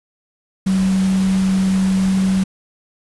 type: tone in noise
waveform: sine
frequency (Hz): 190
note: F#3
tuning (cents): +46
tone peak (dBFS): -13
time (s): 0.66-2.44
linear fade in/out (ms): 10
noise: pink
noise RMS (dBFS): -30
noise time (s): 0.66-2.44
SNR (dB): +14
effects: resampled to 24000 Hz